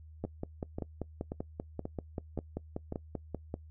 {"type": "two click trains", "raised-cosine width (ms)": 2, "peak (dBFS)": [-22, -23], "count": [18, 6], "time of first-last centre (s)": [[0.24, 3.541], [0.25, 2.924]], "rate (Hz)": [5.15, 1.87], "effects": ["noise-tail reverb RT60 0.1 s tail -22 dB re dry", "added 78 Hz sine -49 dBFS peak until 3.7 s"]}